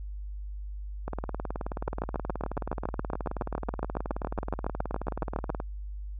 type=two click trains; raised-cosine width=1 ms; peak=-19 / -15 dBFS; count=86 / 27; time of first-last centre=1.08-5.601 / 1.88-5.501 s; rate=18.8 / 7.18 Hz; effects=added 50 Hz sine -35 dBFS peak until 6.19 s